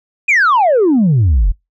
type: exponential sweep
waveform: sine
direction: down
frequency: 2528 to 38.89 Hz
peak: -6 dBFS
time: 0.28-1.52 s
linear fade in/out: 10 ms
effects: noise-tail reverb RT60 0.2 s tail -26 dB re dry + tanh soft clip ceiling -6 dBFS